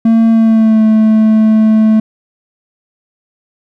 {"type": "tone with pitch glide", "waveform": "triangle", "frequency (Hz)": [226.3, 218.3], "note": ["A3", "A3"], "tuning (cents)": [49, -13], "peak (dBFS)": -3, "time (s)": [0.05, 2], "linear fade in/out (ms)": 5, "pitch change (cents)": -62, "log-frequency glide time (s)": [0.3, 0.83], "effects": []}